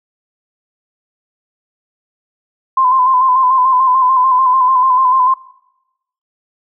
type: tone with vibrato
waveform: sine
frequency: 1030 Hz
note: C6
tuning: 28 cents flat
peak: -8 dBFS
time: 2.77-5.34 s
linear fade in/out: 5 ms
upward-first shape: square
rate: 6.8 Hz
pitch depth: 40 cents each way
effects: noise-tail reverb RT60 0.9 s tail -21 dB re dry